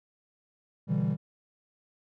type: chord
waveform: triangle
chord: E minor seventh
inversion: second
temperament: equal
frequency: 123.47 / 146.83 / 164.81 / 196 Hz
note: B2 / D3 / E3 / G3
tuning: 0 / 0 / 0 / 0 cents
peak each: -30 / -28 / -27 / -27 dBFS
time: 0.87-1.17 s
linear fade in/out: 50 ms
effects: tanh soft clip ceiling -18 dBFS